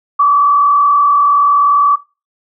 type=tone with frequency modulation; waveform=sine; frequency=1151 Hz; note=D6; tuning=35 cents flat; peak=-6 dBFS; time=0.19-1.96 s; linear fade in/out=10 ms; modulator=40.8 Hz; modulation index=0.68; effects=noise-tail reverb RT60 0.3 s tail -23 dB re dry